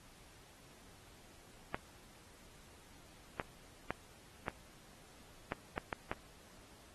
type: clicks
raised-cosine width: 0.5 ms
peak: -21 dBFS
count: 8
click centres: 1.745 / 3.398 / 3.906 / 4.482 / 5.521 / 5.779 / 5.928 / 6.115 s
effects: pink hiss -61 dBFS RMS until 6.94 s + AAC 32 kbps